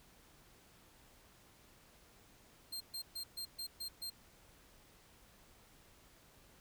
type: tone bursts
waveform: sawtooth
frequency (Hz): 4186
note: C8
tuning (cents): 0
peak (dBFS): -38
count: 7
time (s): 2.72-4.102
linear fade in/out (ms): 10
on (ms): 86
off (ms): 130
effects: pink hiss -64 dBFS RMS until 6.6 s